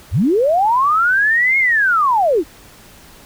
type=linear two-way sweep; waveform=sine; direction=up then down; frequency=55.9 to 2175 to 271 Hz; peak=-11 dBFS; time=0.11-2.44 s; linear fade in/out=50 ms; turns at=1.58 s; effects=pink hiss -43 dBFS RMS until 3.25 s